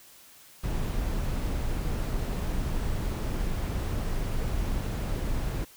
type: noise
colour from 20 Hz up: brown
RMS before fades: -29 dBFS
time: 0.63-5.65 s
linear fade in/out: 10 ms
effects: white hiss -53 dBFS RMS until 5.76 s